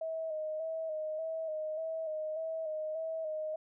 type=tone with vibrato; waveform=sine; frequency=633 Hz; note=D#5; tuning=30 cents sharp; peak=-34 dBFS; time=0.01-3.56 s; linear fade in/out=5 ms; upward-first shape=square; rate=1.7 Hz; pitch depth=34 cents each way; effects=none